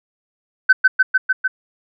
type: tone with echo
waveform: sine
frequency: 1526 Hz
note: G6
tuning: 47 cents flat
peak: -4 dBFS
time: 0.69-0.73 s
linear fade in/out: 10 ms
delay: 150 ms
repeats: 5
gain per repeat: -2 dB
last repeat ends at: 1.48 s
effects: tanh soft clip ceiling -3 dBFS